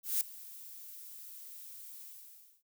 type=noise with ADSR envelope; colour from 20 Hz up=violet; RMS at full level=-29 dBFS; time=0.03-2.63 s; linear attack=180 ms; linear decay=3 ms; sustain=-20 dB; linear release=620 ms; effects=none